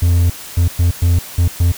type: tone bursts at uneven times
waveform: triangle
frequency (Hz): 86.4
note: F2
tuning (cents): -18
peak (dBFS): -7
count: 6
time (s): 0.02-0.3 / 0.57-0.68 / 0.79-0.91 / 1.02-1.19 / 1.38-1.48 / 1.6-1.72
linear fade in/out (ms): 5
effects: white hiss -32 dBFS RMS until 1.77 s